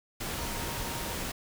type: tone in noise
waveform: sine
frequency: 932.3 Hz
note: A#5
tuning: in tune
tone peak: -43 dBFS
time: 0.38-1.14 s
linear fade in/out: 10 ms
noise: pink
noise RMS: -35 dBFS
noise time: 0.2-1.32 s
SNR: -11 dB
effects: none